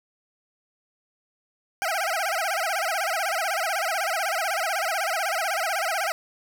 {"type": "tone with vibrato", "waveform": "20% pulse", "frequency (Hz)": 719, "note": "F#5", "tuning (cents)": -50, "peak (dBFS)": -19, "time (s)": [1.82, 6.12], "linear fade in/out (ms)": 0, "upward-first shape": "sine", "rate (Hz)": 16, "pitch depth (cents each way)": 210, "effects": []}